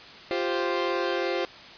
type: chord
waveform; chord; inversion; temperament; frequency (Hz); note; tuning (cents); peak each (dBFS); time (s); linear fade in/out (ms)
sawtooth; F suspended second; none; equal; 349.2 / 392 / 523.3; F4 / G4 / C5; 0 / 0 / 0; -25 / -27 / -25; 0.31-1.45; 0
effects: white hiss -45 dBFS RMS until 1.77 s + resampled to 11025 Hz